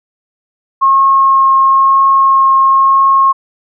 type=tone with vibrato; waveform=sine; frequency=1080 Hz; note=C#6; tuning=45 cents flat; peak=-5 dBFS; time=0.81-3.33 s; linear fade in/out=20 ms; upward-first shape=triangle; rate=1 Hz; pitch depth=9 cents each way; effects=none

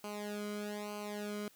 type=tone with flanger; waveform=sawtooth; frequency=207.7 Hz; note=G#3; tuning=in tune; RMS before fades=-41 dBFS; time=0.04-1.48 s; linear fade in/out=0 ms; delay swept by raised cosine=0.55 to 1.14 ms; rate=1.1 Hz; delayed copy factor=-1; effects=white hiss -64 dBFS RMS until 1.55 s

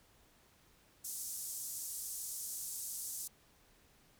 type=band-pass noise; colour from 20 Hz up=pink; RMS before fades=-43 dBFS; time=1.04-3.28 s; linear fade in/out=10 ms; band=6600 to 14000 Hz; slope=24 dB/octave; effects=pink hiss -67 dBFS RMS until 4.19 s

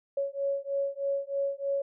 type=beating tone pair; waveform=sine; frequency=554.4 / 557.6 Hz; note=C#5 / C#5; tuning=0 / +10 cents; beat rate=3.2 Hz; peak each=-31 / -31 dBFS; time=0.17-1.82 s; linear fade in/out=5 ms; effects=none

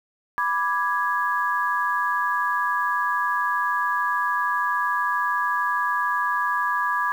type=chord; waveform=sine; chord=G# diminished; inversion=first; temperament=equal; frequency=987.8 / 1174.7 / 1661.2 Hz; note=B5 / D6 / G#6; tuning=0 / 0 / 0 cents; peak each=-25 dBFS; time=0.38-7.12 s; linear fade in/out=0 ms; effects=8-bit

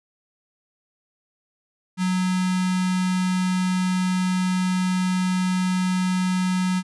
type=tone with notch filter; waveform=square; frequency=184.2 Hz; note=F#3; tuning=7 cents flat; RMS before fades=-22 dBFS; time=1.97-6.83 s; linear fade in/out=50 ms; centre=550 Hz; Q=2; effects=resampled to 24000 Hz

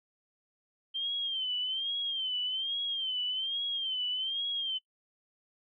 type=tone with vibrato; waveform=sine; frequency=3136 Hz; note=G7; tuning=in tune; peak=-30 dBFS; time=0.94-4.79 s; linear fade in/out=20 ms; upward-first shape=sine; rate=1.2 Hz; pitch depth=96 cents each way; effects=noise-tail reverb RT60 0.1 s tail -20 dB re dry

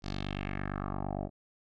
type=tone with low-pass filter sweep; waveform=10% pulse; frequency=48.79 Hz; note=G1; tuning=7 cents flat; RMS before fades=-36 dBFS; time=0.02-1.3 s; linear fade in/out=50 ms; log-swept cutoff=5200 to 560 Hz; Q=3; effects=none

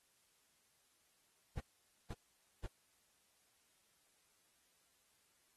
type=noise bursts; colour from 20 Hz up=brown; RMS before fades=-42 dBFS; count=3; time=1.57-2.666 s; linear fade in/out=5 ms; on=32 ms; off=500 ms; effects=white hiss -75 dBFS RMS until 5.56 s + AAC 32 kbps

